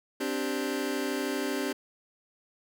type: chord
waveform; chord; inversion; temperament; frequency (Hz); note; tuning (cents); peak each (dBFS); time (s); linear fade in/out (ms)
sawtooth; C suspended second; none; just; 261.6 / 294.3 / 392.4; C4 / D4 / G4; 0 / +4 / +2; -29; 0.2-1.73; 10
effects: none